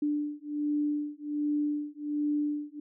sine beating tone pair, 294.7 / 296 Hz, D4 / D4, +6 / +14 cents, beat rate 1.3 Hz, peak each -31 dBFS, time 0.02-2.8 s, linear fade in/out 5 ms, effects none

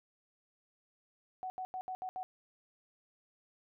sine tone bursts at uneven times, 746 Hz, F#5, 14 cents sharp, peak -37 dBFS, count 6, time 1.43-1.5 / 1.58-1.65 / 1.74-1.81 / 1.88-1.95 / 2.02-2.09 / 2.16-2.23 s, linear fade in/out 0 ms, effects none

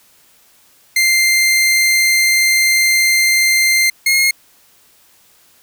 sawtooth tone pair in turn, 2093 / 2148 Hz, C7 / C7, 0 / +45 cents, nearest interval unison, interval 45 cents, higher second, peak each -7 dBFS, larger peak neither, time 0.96-3.9 / 4.06-4.31 s, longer first, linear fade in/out 5 ms, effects white hiss -51 dBFS RMS until 5.62 s

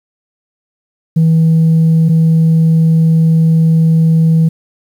sine tone pair in turn, 162 / 162 Hz, E3 / E3, -30 / -30 cents, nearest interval unison, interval 0 cents, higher neither, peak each -4 dBFS, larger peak neither, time 1.16-2.09 / 2.09-4.49 s, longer second, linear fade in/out 10 ms, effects tanh soft clip ceiling -4 dBFS + 7-bit

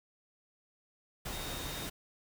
sine tone in noise, 3704 Hz, A#7, 12 cents flat, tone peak -46 dBFS, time 1.32-1.87 s, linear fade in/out 10 ms, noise pink, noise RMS -40 dBFS, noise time 1.25-1.9 s, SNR -9 dB, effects none

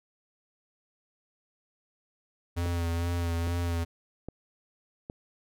square tone with vibrato, 85.4 Hz, F2, 38 cents flat, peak -28 dBFS, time 2.56-3.85 s, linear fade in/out 20 ms, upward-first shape sine, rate 2.2 Hz, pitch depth 29 cents each way
click train, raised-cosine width 2 ms, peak -24 dBFS, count 4, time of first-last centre 2.66-5.099 s, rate 1.23 Hz
effects none

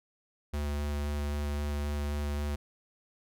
square tone with vibrato, 73 Hz, D2, 10 cents flat, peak -31 dBFS, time 0.53-2.56 s, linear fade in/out 10 ms, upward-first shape square, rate 3.8 Hz, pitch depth 8 cents each way, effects none

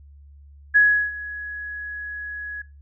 sine tone with ADSR envelope, 1676 Hz, G#6, 15 cents sharp, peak -10 dBFS, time 0.74-2.62 s, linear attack 22 ms, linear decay 350 ms, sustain -19 dB, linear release 6 ms, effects noise-tail reverb RT60 0.3 s tail -22 dB re dry + added 71 Hz sine -44 dBFS peak until 2.81 s

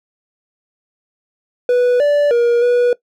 triangle tone with pitch steps, 492 / 582 / 474.7 / 486.6 Hz, B4 / D5 / A#4 / B4, -7 / -16 / +31 / -26 cents, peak -8 dBFS, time 1.69-2.93 s, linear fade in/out 2 ms, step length 310 ms, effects noise-tail reverb RT60 0.1 s tail -19 dB re dry

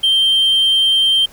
triangle tone, 3145 Hz, G7, 5 cents sharp, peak -8 dBFS, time 0.03-1.26 s, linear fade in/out 10 ms, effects tanh soft clip ceiling -5 dBFS + pink hiss -44 dBFS RMS until 1.32 s

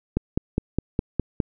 click train, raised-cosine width 3 ms, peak -8 dBFS, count 7, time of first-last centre 0.17-1.402 s, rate 4.87 Hz, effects none

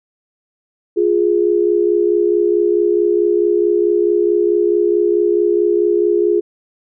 sine tone pair together, 350.7 / 415.3 Hz, F4 / G#4, +7 / 0 cents, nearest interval minor third, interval 293 cents, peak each -14 dBFS, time 0.96-6.41 s, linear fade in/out 20 ms, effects none

